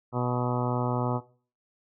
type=harmonic tone with a mistuned harmonic; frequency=123.2 Hz; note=B2; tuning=4 cents flat; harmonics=1 / 2 / 3 / 4 / 5 / 6 / 7 / 8 / 9 / 10; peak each=-29 / -32 / -34 / -35 / -36 / -37 / -37 / -38 / -39 / -39 dBFS; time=0.12-1.21 s; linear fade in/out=50 ms; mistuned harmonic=10; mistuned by=+35 cents; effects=noise-tail reverb RT60 0.4 s tail -17 dB re dry